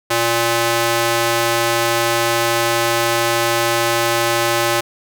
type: tone with high-pass filter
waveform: square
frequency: 116.54 Hz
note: A#2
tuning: in tune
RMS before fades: -17 dBFS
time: 0.1-4.81 s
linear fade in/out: 10 ms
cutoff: 480 Hz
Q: 0.6
effects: none